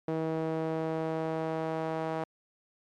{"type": "tone with band-pass filter sweep", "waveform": "sawtooth", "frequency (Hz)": 160.3, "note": "E3", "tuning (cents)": -48, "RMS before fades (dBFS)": -32, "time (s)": [0.08, 2.24], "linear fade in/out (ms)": 2, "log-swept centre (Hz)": [460, 720], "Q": 1.4, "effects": ["MP3 96 kbps"]}